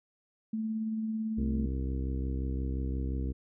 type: tone with tremolo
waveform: sine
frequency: 220 Hz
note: A3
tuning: in tune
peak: -29 dBFS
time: 0.53-1.66 s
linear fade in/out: 5 ms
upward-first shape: sine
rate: 18 Hz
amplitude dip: 25%
type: harmonic tone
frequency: 65.7 Hz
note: C2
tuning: 8 cents sharp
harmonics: 1 / 2 / 3 / 4 / 5 / 6 / 7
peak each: -31 / -39 / -43 / -40 / -44 / -49 / -48 dBFS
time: 1.37-3.33 s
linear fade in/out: 20 ms
effects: none